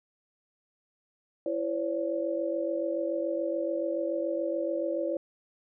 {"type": "tone cluster", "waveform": "sine", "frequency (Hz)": [335, 523, 570], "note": ["E4", "C5", "C#5"], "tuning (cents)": [28, -1, 48], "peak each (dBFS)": [-32, -33, -31], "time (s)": [1.46, 5.17], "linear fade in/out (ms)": 2, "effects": []}